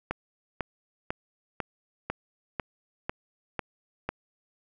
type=click train; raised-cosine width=0.5 ms; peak=-14 dBFS; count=9; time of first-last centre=0.11-4.09 s; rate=2.01 Hz; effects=none